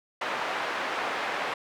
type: band-pass noise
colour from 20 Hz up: pink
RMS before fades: -31 dBFS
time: 0.21-1.54 s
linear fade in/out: 5 ms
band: 630 to 2200 Hz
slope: 12 dB/octave
effects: none